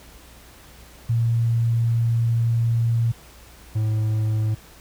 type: tone pair in turn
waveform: sine / triangle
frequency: 116.1 / 108.64 Hz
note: A#2 / A2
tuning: -7 / -22 cents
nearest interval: minor second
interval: 115 cents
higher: first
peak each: -17 dBFS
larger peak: neither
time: 1.09-3.12 / 3.75-4.55 s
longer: first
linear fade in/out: 10 ms
effects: added 60 Hz sine -48 dBFS peak until 4.8 s + pink hiss -48 dBFS RMS until 4.8 s